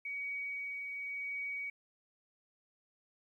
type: tone with tremolo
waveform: sine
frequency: 2257 Hz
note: C#7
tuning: 31 cents sharp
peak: -36 dBFS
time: 0.05-1.7 s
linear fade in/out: 5 ms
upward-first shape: triangle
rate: 0.91 Hz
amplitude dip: 30%
effects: 12-bit